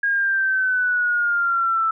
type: exponential sweep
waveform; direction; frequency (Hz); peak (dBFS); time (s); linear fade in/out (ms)
sine; down; 1635 to 1318.5; -17; 0.03-1.91; 5
effects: none